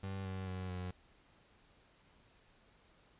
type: tone with pitch steps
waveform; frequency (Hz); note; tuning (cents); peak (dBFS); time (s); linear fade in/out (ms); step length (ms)
30% pulse; 96.6 / 94.67 / 92.77 / 90.92; G2 / F#2 / F#2 / F#2; -25 / +40 / +5 / -30; -37; 0.03-0.91; 5; 220
effects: pink hiss -67 dBFS RMS until 3.19 s + resampled to 8000 Hz